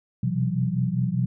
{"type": "tone cluster", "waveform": "sine", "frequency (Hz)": [123.6, 128.7, 168.1, 187.9], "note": ["B2", "C3", "E3", "F#3"], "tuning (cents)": [2, -28, 34, 27], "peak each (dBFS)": -27, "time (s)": [0.23, 1.26], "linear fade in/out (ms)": 5, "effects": []}